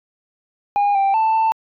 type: tone with pitch steps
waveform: sine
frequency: 814 / 786 / 884 / 889 Hz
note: G#5 / G5 / A5 / A5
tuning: -35 / +4 / +8 / +18 cents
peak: -11 dBFS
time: 0.76-1.52 s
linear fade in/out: 0 ms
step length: 190 ms
effects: tanh soft clip ceiling -13 dBFS

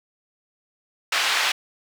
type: band-pass noise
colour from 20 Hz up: white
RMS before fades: -22 dBFS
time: 1.12-1.52 s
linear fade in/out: 5 ms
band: 1000 to 3200 Hz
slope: 12 dB/octave
effects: none

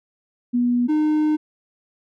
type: tone pair in turn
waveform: sine / triangle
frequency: 243.2 / 305.7 Hz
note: B3 / D#4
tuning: -26 / -30 cents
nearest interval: major third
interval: 396 cents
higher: second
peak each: -16 / -14 dBFS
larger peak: second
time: 0.53-0.88 / 0.88-1.37 s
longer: second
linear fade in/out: 20 ms
effects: none

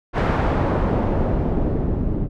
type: noise with low-pass filter sweep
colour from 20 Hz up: pink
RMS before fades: -20 dBFS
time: 0.13-2.29 s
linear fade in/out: 50 ms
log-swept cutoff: 1500 to 280 Hz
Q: 0.78
effects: none

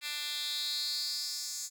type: tone with high-pass filter sweep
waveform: 10% pulse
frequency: 295.4 Hz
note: D4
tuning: 10 cents sharp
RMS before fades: -36 dBFS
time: 0.01-1.7 s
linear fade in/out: 50 ms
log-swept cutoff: 2800 to 6400 Hz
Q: 4.7
effects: none

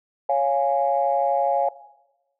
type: chord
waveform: sine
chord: Db major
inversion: none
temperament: equal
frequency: 554.4 / 698.5 / 830.6 Hz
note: Db5 / F5 / Ab5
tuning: 0 / 0 / 0 cents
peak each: -22 dBFS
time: 0.29-1.69 s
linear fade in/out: 5 ms
effects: noise-tail reverb RT60 1.0 s tail -18 dB re dry + tanh soft clip ceiling -8 dBFS

